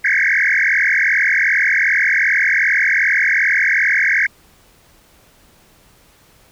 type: tone with frequency modulation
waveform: sine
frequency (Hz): 1900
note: A#6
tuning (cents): +33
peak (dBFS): -11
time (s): 0.04-4.27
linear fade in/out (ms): 10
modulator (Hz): 42.6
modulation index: 7.7
effects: tanh soft clip ceiling -7 dBFS + pink hiss -51 dBFS RMS until 6.51 s